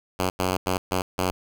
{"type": "tone bursts at uneven times", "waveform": "5% pulse", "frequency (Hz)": 92.3, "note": "F#2", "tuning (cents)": -4, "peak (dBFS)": -11, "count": 5, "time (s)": [[0.19, 0.3], [0.39, 0.57], [0.66, 0.78], [0.91, 1.02], [1.18, 1.31]], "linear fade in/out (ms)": 5, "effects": []}